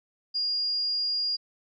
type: tone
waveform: sine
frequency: 4836 Hz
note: D8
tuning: 50 cents sharp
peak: -25 dBFS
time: 0.34-1.37 s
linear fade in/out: 20 ms
effects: none